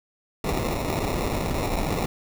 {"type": "noise with sample-and-hold", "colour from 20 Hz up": "pink", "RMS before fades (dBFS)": -26, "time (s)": [0.44, 2.06], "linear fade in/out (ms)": 2, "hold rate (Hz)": 1575, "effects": []}